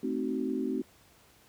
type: chord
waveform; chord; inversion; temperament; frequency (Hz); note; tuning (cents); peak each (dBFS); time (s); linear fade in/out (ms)
sine; A diminished seventh; none; equal with one note detuned; 220 / 261.6 / 311.1 / 376.5; A3 / C4 / Eb4 / Gb4; 0 / 0 / 0 / +30; -36 / -32 / -36 / -35; 0.03-0.82; 5
effects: pink hiss -60 dBFS RMS until 1.48 s + high-pass 60 Hz 12 dB/octave